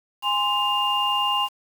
sine tone cluster, 822 / 1042 / 2810 Hz, G#5 / C6 / F7, -18 / -7 / +10 cents, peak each -26 / -24 / -23 dBFS, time 0.22-1.49 s, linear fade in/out 50 ms, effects 7-bit

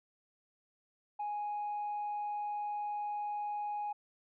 sine tone, 830.6 Hz, G#5, in tune, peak -33 dBFS, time 1.19-3.93 s, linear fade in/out 10 ms, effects tanh soft clip ceiling -32 dBFS

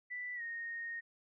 sine tone with pitch glide, 1978 to 1856.2 Hz, B6 to A#6, +2 to -8 cents, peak -39 dBFS, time 0.1-1.01 s, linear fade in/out 20 ms, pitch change -110 cents, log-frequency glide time 0.35-0.42 s, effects none

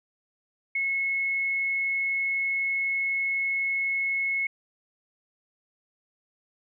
sine tone, 2184 Hz, C#7, 26 cents flat, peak -24 dBFS, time 0.75-4.47 s, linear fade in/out 5 ms, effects none

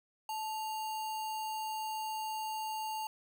sine tone with sample-and-hold, 873 Hz, A5, 14 cents flat, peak -35 dBFS, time 0.29-3.07 s, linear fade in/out 2 ms, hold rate 3675 Hz, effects none

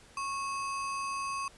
sine tone with sample-and-hold, 1100 Hz, C#6, 14 cents flat, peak -32 dBFS, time 0.17-1.48 s, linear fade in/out 2 ms, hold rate 3675 Hz, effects pink hiss -57 dBFS RMS until 1.57 s + resampled to 24000 Hz

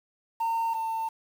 sine tone pair in turn, 913 / 897.8 Hz, A#5 / A5, -36 / +35 cents, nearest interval unison, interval 29 cents, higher first, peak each -22 / -26 dBFS, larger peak first, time 0.4-0.74 / 0.74-1.09 s, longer second, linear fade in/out 10 ms, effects tanh soft clip ceiling -24 dBFS + 8-bit

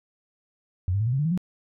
sine tone with pitch steps, 90.8 / 100.17 / 110.5 / 121.91 / 134.48 / 148.36 / 163.67 / 180.55 Hz, F#2 / G2 / A2 / B2 / C3 / D3 / E3 / F#3, -32 / +38 / +8 / -22 / +48 / +18 / -12 / -42 cents, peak -21 dBFS, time 0.88-1.376 s, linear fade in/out 0 ms, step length 62 ms, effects none

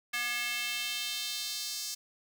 square tone with high-pass filter sweep, 240.8 Hz, B3, 44 cents flat, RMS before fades -35 dBFS, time 0.13-1.95 s, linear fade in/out 10 ms, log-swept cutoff 1900 to 5400 Hz, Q 2, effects none

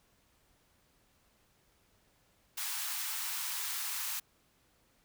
white high-pass noise, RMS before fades -37 dBFS, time 2.57-4.2 s, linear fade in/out 10 ms, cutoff 820 Hz, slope 48 dB/octave, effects pink hiss -70 dBFS RMS until 5.04 s

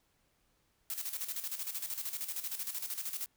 blue noise with tremolo, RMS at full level -37 dBFS, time 0.9-3.26 s, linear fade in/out 0 ms, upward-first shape square, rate 13 Hz, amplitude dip 65%, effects pink hiss -74 dBFS RMS until 3.36 s

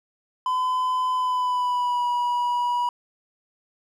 triangle tone with pitch glide, 1014 to 971 Hz, B5 to B5, +45 to -30 cents, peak -19 dBFS, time 0.46-2.89 s, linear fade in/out 2 ms, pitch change -75 cents, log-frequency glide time 1.14-2.07 s, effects none

